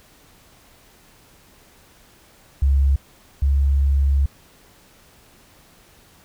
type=tone pair in turn; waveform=sine; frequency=68.7 / 69.22 Hz; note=C#2 / C#2; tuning=-15 / -2 cents; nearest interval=unison; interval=13 cents; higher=second; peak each=-13 / -14 dBFS; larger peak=first; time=2.62-2.96 / 3.42-4.26 s; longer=second; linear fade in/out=5 ms; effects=pink hiss -52 dBFS RMS until 6.24 s